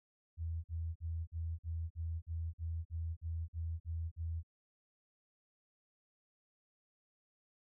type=tone bursts; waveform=sine; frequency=82.41 Hz; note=E2; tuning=in tune; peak=-36 dBFS; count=13; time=0.37-4.432 s; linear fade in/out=50 ms; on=270 ms; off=46 ms; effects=none